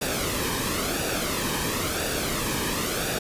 pink noise with flanger, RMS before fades -27 dBFS, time 0.01-3.19 s, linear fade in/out 10 ms, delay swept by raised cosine 0.95 to 1.47 ms, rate 0.97 Hz, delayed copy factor -0.55, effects resampled to 32000 Hz

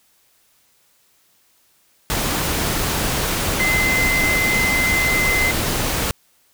sine tone in noise, 2060 Hz, C7, 28 cents flat, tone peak -17 dBFS, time 3.6-5.51 s, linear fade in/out 0 ms, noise pink, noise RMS -21 dBFS, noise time 2.1-6.11 s, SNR +1 dB, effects white hiss -59 dBFS RMS until 6.53 s

